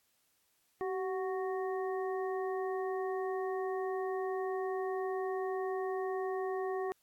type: harmonic tone with a mistuned harmonic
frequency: 370 Hz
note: F#4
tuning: in tune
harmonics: 1 / 2 / 3 / 5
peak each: -34 / -40 / -44 / -48 dBFS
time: 0.81-6.92 s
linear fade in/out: 0 ms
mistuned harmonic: 1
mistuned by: +54 cents
effects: white hiss -74 dBFS RMS until 7.02 s + AAC 64 kbps